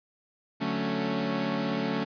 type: chord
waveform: sawtooth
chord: D major seventh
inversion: none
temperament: equal with one note detuned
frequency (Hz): 146.83 / 185 / 220.8 / 277.2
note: D3 / F#3 / A3 / C#4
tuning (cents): 0 / 0 / +6 / 0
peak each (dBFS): -33 / -30 / -27 / -28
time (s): 0.6-2.05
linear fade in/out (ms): 20
effects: resampled to 11025 Hz